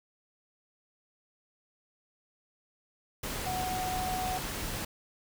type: tone in noise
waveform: sine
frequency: 740 Hz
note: F#5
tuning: in tune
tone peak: -32 dBFS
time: 3.46-4.38 s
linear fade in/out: 5 ms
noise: pink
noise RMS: -36 dBFS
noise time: 3.23-4.85 s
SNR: +1 dB
effects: none